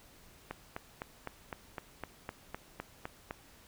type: click train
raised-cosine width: 0.5 ms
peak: -23 dBFS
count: 12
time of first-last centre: 0.51-3.309 s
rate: 3.93 Hz
effects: pink hiss -59 dBFS RMS until 3.67 s